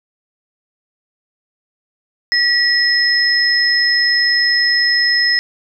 sine tone pair together, 1929 / 5150 Hz, B6 / E8, -41 / -41 cents, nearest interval octave + perfect fourth, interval 1700 cents, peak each -14 dBFS, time 2.32-5.39 s, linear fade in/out 0 ms, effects none

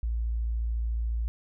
sine tone, 57 Hz, A#1, 38 cents flat, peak -26 dBFS, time 0.03-1.28 s, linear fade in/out 0 ms, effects none

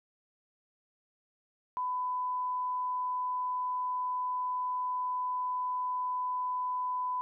sine tone, 1001 Hz, B5, 23 cents sharp, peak -30 dBFS, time 1.77-7.21 s, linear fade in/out 0 ms, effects none

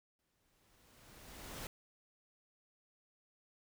pink noise with exponential growth, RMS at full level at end -44 dBFS, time 0.19-1.67 s, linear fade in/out 1 ms, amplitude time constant 320 ms, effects none

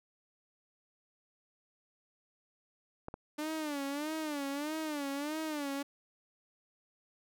clicks, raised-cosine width 1 ms, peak -26 / -27 dBFS, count 2, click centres 3.084 / 3.141 s
sawtooth tone with vibrato, 296 Hz, D4, 14 cents sharp, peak -31 dBFS, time 3.38-5.83 s, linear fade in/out 10 ms, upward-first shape sine, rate 1.6 Hz, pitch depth 120 cents each way
effects none

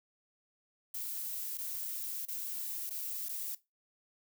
violet noise with dropouts, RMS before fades -39 dBFS, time 0.94-3.55 s, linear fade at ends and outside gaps 5 ms, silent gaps 1.575-1.584 / 2.254-2.283 / 2.896-2.906 / 3.287-3.291 s, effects noise-tail reverb RT60 0.2 s tail -17 dB re dry

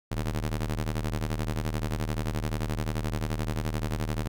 sawtooth ring-modulated tone, 77.5 Hz, D#2, 6 cents flat, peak -21 dBFS, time 0.11-4.28 s, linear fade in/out 10 ms, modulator 33 Hz, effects none

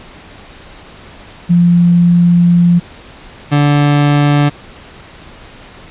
sine / 30% pulse tone pair in turn, 173.6 / 145.43 Hz, F3 / D3, -10 / -17 cents, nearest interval minor third, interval 307 cents, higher first, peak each -5 dBFS, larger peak neither, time 1.49-2.8 / 3.51-4.5 s, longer first, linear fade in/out 20 ms, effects pink hiss -36 dBFS RMS until 5.9 s + resampled to 8000 Hz

